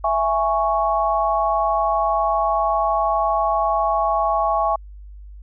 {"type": "chord", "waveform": "sine", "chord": "C# minor", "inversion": "first", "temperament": "equal with one note detuned", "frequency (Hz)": [663.1, 830.6, 1108.7], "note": ["E5", "G#5", "C#6"], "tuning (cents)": [10, 0, 0], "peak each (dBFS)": -21, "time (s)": [0.04, 4.76], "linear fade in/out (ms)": 5, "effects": ["added 50 Hz sine -36 dBFS peak until 5.42 s"]}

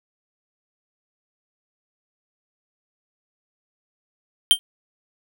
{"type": "tone with exponential decay", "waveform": "square", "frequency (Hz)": 3156, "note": "G7", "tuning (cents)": 11, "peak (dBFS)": -6, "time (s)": [4.51, 4.59], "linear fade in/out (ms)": 0, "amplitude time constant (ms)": 17, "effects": []}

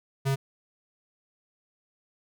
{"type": "tone", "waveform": "square", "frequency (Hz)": 136, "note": "C#3", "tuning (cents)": -33, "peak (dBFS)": -24, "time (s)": [0.25, 0.36], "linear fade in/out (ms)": 20, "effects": []}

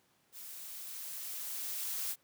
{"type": "noise with level ramp", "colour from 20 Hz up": "blue", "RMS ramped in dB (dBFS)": [-48, -36], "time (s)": [0.32, 2.16], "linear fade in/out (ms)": 50, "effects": ["pink hiss -71 dBFS RMS until 2.23 s", "high-pass 150 Hz 12 dB/octave"]}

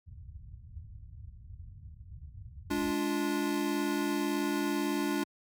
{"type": "low-pass noise", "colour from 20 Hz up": "pink", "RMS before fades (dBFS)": -43, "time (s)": [0.06, 2.93], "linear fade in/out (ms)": 20, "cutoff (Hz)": 100, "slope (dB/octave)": 24}
{"type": "chord", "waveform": "square", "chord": "D diminished", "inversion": "second", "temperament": "equal with one note detuned", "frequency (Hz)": [207.7, 291.1, 349.2], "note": ["Ab3", "D4", "F4"], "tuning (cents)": [0, -15, 0], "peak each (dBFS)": [-37, -32, -35], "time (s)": [2.7, 5.24], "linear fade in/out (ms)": 10}
{"effects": ["high-pass 60 Hz 12 dB/octave"]}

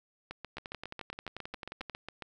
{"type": "two click trains", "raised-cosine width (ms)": 0.3, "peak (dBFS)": [-24, -24], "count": [15, 16], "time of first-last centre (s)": [[0.31, 2.223], [0.57, 1.897]], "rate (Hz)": [7.32, 11.3], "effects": []}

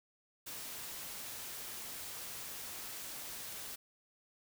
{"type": "noise", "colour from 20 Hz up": "white", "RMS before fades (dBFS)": -45, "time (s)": [0.46, 3.76], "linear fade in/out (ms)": 10, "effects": []}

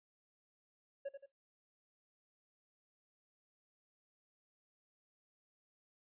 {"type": "tone with echo", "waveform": "triangle", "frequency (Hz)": 554.4, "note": "C#5", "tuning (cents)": 0, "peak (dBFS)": -36, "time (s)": [1.05, 1.09], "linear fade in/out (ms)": 10, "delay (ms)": 86, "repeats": 2, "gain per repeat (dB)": -7, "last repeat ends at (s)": 1.262, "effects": ["noise-tail reverb RT60 0.2 s tail -20 dB re dry", "resampled to 8000 Hz"]}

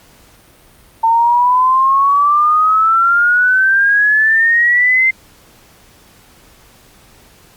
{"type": "exponential sweep", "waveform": "sine", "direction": "up", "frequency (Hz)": [900, 2093], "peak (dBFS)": -8, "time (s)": [1.03, 5.11], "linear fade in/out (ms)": 10, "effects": ["pink hiss -46 dBFS RMS until 7.56 s", "Opus 48 kbps"]}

